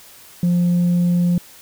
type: tone with tanh clipping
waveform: sine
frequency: 175.4 Hz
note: F3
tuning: 8 cents sharp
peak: -14 dBFS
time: 0.43-1.38 s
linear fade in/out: 2 ms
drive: 1 dB
effects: white hiss -44 dBFS RMS until 1.61 s